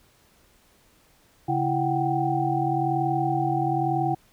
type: tone cluster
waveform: sine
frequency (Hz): 139 / 333 / 742 / 783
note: C#3 / E4 / F#5 / G5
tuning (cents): +5 / +18 / +5 / -2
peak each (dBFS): -27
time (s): 1.48-4.15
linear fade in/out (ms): 10
effects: pink hiss -60 dBFS RMS until 4.32 s